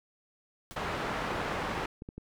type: noise with exponential decay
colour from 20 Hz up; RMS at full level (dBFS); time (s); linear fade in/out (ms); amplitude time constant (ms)
pink; -42; 0.71-0.83; 0; 25
type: low-pass noise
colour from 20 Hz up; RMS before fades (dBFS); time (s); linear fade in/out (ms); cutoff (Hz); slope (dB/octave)
white; -34; 0.76-1.86; 5; 1400; 12
type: clicks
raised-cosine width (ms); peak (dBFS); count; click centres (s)
3; -28; 3; 2.021 / 2.089 / 2.18
effects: none